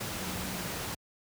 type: tone in noise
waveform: sine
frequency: 185 Hz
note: F#3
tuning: in tune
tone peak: -40 dBFS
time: 0.18-0.67 s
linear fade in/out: 10 ms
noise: pink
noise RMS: -36 dBFS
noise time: 0-0.95 s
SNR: -7 dB
effects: high-pass 60 Hz 12 dB/octave